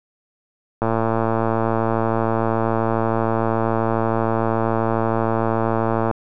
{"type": "click train", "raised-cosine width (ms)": 1, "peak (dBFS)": -6, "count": 599, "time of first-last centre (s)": [0.82, 6.112], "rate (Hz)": 113, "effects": []}